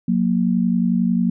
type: tone pair together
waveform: sine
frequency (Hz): 181.94 / 233.1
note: F#3 / A#3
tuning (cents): -29 / 0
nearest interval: major third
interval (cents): 429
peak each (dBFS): -18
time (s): 0.08-1.3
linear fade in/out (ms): 5
effects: none